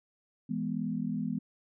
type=chord; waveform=sine; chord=E major; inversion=none; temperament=equal; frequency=164.81 / 207.7 / 246.9 Hz; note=E3 / G#3 / B3; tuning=0 / 0 / 0 cents; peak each=-36 / -34 / -34 dBFS; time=0.49-1.39 s; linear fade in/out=10 ms; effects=none